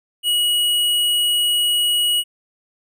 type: tone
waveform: square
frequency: 2910 Hz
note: F#7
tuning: 29 cents flat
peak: -16 dBFS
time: 0.23-2.24 s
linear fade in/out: 50 ms
effects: none